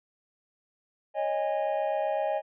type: chord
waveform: triangle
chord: C# suspended second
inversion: none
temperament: equal with one note detuned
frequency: 554.4 / 622.3 / 817.3 Hz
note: C#5 / D#5 / G#5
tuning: 0 / 0 / -28 cents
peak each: -30 / -27 / -29 dBFS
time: 1.14-2.42 s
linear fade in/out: 50 ms
effects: resampled to 8000 Hz